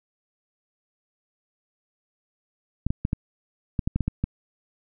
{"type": "clicks", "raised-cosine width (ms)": 5, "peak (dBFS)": -11, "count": 10, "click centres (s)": [2.866, 2.905, 3.051, 3.131, 3.792, 3.875, 3.96, 4.007, 4.08, 4.24], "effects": []}